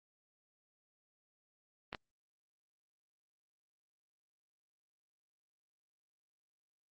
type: clicks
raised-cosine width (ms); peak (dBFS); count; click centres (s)
0.3; -24; 2; 1.929 / 1.948
effects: Opus 32 kbps